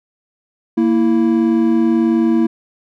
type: tone pair together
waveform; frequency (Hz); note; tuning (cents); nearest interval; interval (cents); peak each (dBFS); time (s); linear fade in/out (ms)
triangle; 231.3 / 329.8; A#3 / E4; -13 / +1; tritone; 614; -12; 0.77-2.47; 10
effects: none